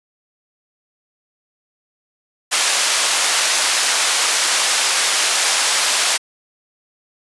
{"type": "band-pass noise", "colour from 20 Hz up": "white", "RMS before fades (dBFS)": -17, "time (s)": [2.51, 6.18], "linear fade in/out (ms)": 20, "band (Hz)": [660, 8000], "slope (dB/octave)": 12, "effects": ["resampled to 24000 Hz"]}